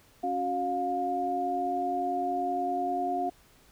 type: tone cluster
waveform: sine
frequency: 276.5 / 367 / 709 Hz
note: C#4 / F#4 / F5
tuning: -4 / -14 / +26 cents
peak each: -35 / -35 / -28 dBFS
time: 0.23-3.3 s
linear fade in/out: 10 ms
effects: pink hiss -60 dBFS RMS until 3.71 s